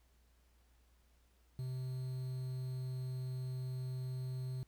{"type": "tone with quantisation", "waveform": "triangle", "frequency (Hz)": 128.6, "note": "C3", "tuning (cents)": -30, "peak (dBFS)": -36, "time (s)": [1.59, 4.63], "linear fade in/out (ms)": 0, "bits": 10, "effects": ["added 60 Hz sine -67 dBFS peak until 4.67 s", "pink hiss -75 dBFS RMS until 4.67 s"]}